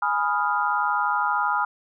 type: chord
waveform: sine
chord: F half-diminished seventh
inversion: first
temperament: equal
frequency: 830.6 / 987.8 / 1244.5 / 1396.9 Hz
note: Ab5 / Cb6 / Eb6 / F6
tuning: 0 / 0 / 0 / 0 cents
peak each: -26 dBFS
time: 0.02-1.65 s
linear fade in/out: 5 ms
effects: none